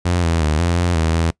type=tone with pitch steps; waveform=sawtooth; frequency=88 / 83.1 / 76.5 / 86 / 87.5 / 80.7 / 82.8 Hz; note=F2 / E2 / D#2 / F2 / F2 / E2 / E2; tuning=+14 / +15 / -29 / -26 / +4 / -36 / +8 cents; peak=-11 dBFS; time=0.05-1.31 s; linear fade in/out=10 ms; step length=180 ms; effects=noise-tail reverb RT60 0.1 s tail -23 dB re dry + resampled to 22050 Hz